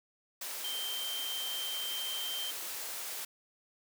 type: tone in noise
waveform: sine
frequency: 3136 Hz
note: G7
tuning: in tune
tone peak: -36 dBFS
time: 0.64-2.51 s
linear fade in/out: 5 ms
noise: white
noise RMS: -40 dBFS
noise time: 0.41-3.25 s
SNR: +1 dB
effects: high-pass 400 Hz 12 dB/octave